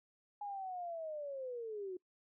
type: linear sweep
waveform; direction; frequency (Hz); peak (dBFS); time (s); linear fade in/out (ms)
sine; down; 830.6 to 357.4; -40; 0.41-1.97; 5
effects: noise-tail reverb RT60 0.1 s tail -24 dB re dry